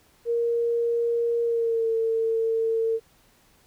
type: tone with pitch glide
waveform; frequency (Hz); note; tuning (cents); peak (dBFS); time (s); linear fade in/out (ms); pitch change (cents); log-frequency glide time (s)
sine; 468.5 to 451.2; A#4 to A4; +9 to +44; -21; 0.25-3; 50; -65; 1.43-1.9
effects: pink hiss -60 dBFS RMS until 3.66 s